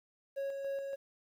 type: tone with tremolo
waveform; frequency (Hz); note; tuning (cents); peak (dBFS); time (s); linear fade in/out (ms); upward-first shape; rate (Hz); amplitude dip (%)
triangle; 551; C#5; -11; -32; 0.36-0.96; 20; square; 3.5; 35
effects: 11-bit